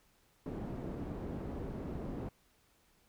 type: low-pass noise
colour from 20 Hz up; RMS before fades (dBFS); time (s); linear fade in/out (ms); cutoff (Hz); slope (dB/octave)
white; -41; 0.46-2.29; 2; 320; 12
effects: pink hiss -70 dBFS RMS until 3.08 s